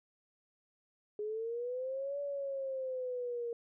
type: linear two-way sweep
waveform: sine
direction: up then down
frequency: 415.3 to 573 to 466.4 Hz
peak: -35 dBFS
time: 1.19-3.53 s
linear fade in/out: 2 ms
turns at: 2.2 s
effects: none